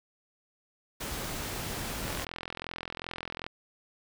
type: noise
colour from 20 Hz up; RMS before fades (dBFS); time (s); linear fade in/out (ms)
pink; -36; 1-2.25; 10
type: click train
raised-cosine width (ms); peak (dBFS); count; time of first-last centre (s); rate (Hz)
0.3; -20; 60; 2.08-3.465; 42.6
effects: none